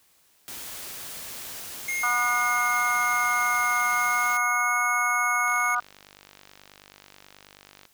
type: noise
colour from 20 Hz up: white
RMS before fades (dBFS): -38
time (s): 0.48-4.37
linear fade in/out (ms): 0
type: tone with pitch glide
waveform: square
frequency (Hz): 2140 to 2181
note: C7 to C#7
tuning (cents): +38 to -29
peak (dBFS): -27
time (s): 1.88-5.75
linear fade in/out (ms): 5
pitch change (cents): +33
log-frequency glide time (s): 3.89-4.77
type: harmonic tone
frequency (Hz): 243.3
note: B3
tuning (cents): -26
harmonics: 3 / 4 / 5 / 6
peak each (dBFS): -32 / -32 / -25 / -28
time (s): 2.03-5.8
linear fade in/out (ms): 5
type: click train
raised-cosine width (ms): 0.2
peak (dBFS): -29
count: 118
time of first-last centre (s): 5.48-7.853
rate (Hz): 49.3
effects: white hiss -62 dBFS RMS until 7.93 s